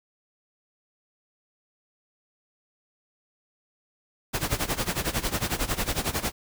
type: noise with tremolo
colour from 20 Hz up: pink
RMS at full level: -25 dBFS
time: 4.33-6.32 s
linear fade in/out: 20 ms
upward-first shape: sine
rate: 11 Hz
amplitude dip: 85%
effects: none